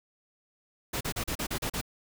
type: noise bursts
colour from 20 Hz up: pink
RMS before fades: -32 dBFS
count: 8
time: 0.93-1.814 s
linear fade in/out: 10 ms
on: 79 ms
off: 36 ms
effects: none